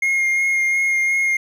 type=tone with vibrato; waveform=triangle; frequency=2138 Hz; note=C7; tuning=37 cents sharp; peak=-14 dBFS; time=0.02-1.37 s; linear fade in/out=5 ms; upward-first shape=sine; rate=2.8 Hz; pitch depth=14 cents each way; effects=none